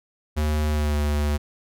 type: tone with pitch glide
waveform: square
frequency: 75.9 to 73.78 Hz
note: D#2 to D2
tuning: -42 to +9 cents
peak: -21 dBFS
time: 0.36-1.38 s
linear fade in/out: 20 ms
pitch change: -49 cents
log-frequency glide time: 0.68-0.98 s
effects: none